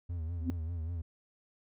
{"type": "tone with vibrato", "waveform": "triangle", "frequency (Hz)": 83.1, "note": "E2", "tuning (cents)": 15, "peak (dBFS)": -32, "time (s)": [0.09, 1.02], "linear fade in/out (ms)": 10, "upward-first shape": "sine", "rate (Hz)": 5.1, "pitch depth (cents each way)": 92}
{"type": "tone with exponential growth", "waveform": "sine", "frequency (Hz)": 257.3, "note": "C4", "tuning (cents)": -29, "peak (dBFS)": -26, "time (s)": [0.38, 0.5], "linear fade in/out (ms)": 0, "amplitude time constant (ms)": 26}
{"effects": []}